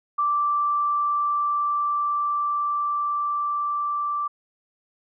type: tone with level ramp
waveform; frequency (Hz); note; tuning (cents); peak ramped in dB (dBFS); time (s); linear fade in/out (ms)
sine; 1171; D6; -5; -19 to -23; 0.18-4.28; 10
effects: none